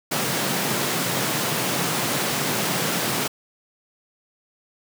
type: high-pass noise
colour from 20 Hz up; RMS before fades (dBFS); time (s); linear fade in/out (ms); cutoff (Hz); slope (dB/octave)
pink; -24; 0.11-3.28; 10; 120; 48
effects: none